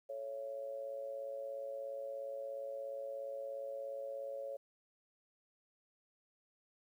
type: tone with amplitude modulation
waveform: sine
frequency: 554.4 Hz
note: C#5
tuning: in tune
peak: -37 dBFS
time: 0.09-4.57 s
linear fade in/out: 10 ms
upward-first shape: sine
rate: 117 Hz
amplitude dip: 70%
effects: 12-bit